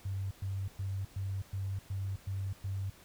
sine tone bursts, 97 Hz, G2, 18 cents flat, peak -33 dBFS, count 8, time 0.05-2.9 s, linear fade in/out 5 ms, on 260 ms, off 110 ms, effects pink hiss -58 dBFS RMS until 3.04 s

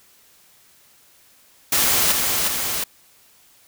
white noise with echo, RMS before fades -18 dBFS, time 1.72-2.12 s, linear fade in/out 5 ms, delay 360 ms, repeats 2, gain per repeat -3 dB, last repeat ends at 2.84 s, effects white hiss -54 dBFS RMS until 3.67 s

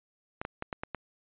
clicks, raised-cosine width 0.5 ms, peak -19 dBFS, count 6, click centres 0.415 / 0.451 / 0.624 / 0.728 / 0.835 / 0.947 s, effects resampled to 8000 Hz

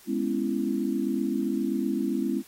sine chord, C# minor seventh, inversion second, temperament just, 207.9 / 249.5 / 277.2 / 332.6 Hz, G#3 / B3 / C#4 / E4, +2 / +18 / 0 / +16 cents, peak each -30 dBFS, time 0.06-2.43 s, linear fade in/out 50 ms, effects white hiss -53 dBFS RMS until 2.47 s + AAC 48 kbps

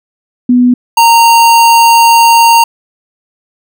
sine / square tone pair in turn, 246.9 / 925.2 Hz, B3 / A#5, 0 / -13 cents, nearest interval octave + major seventh, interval 2287 cents, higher second, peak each -3 dBFS, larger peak neither, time 0.49-0.74 / 0.97-2.64 s, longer second, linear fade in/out 5 ms, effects none

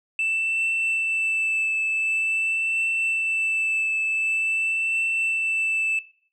sine tone with vibrato, 2650 Hz, E7, 9 cents sharp, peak -19 dBFS, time 0.19-5.99 s, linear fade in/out 2 ms, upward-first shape triangle, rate 0.46 Hz, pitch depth 17 cents each way, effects noise-tail reverb RT60 0.5 s tail -19 dB re dry + tanh soft clip ceiling -19 dBFS

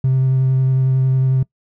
triangle tone with vibrato, 131.4 Hz, C3, 8 cents sharp, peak -9 dBFS, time 0.04-1.43 s, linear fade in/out 5 ms, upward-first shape square, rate 11 Hz, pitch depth 10 cents each way, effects noise-tail reverb RT60 0.1 s tail -24 dB re dry + tanh soft clip ceiling -8 dBFS

